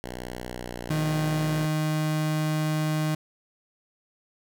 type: tone with pitch glide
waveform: 5% pulse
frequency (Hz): 61.5 to 59.65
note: B1 to A#1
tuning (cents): -7 to +41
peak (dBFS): -23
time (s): 0.04-1.66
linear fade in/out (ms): 0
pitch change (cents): -52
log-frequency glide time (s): 0.49-0.97
type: tone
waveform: 35% pulse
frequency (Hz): 154.8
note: D#3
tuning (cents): -9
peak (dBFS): -22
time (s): 0.9-3.15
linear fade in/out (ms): 5
effects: none